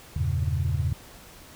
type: chord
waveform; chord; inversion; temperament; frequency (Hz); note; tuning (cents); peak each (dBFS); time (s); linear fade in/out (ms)
sine; E diminished seventh; none; equal; 82.41 / 98 / 116.54 / 138.59; E2 / G2 / Bb2 / Db3; 0 / 0 / 0 / 0; -26 / -29 / -30 / -28; 0.16-0.93; 5
effects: tanh soft clip ceiling -14 dBFS + pink hiss -48 dBFS RMS until 1.55 s